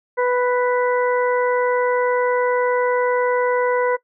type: harmonic tone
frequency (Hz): 494.5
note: B4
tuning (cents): +2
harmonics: 1 / 2 / 3 / 4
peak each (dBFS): -17 / -23 / -27 / -29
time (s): 0.17-3.97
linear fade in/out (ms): 20
effects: noise-tail reverb RT60 0.1 s tail -20 dB re dry